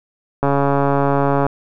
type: click train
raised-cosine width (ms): 1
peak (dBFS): -3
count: 146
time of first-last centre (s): 0.43-1.466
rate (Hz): 140
effects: none